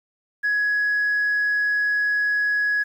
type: tone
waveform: sine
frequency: 1675 Hz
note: G#6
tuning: 14 cents sharp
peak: -17 dBFS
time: 0.43-2.84 s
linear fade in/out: 20 ms
effects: tanh soft clip ceiling -16 dBFS + 9-bit